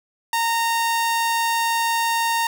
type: tone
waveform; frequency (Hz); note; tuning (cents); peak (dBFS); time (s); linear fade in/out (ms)
sawtooth; 922; A#5; -19; -15; 0.33-2.47; 2
effects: none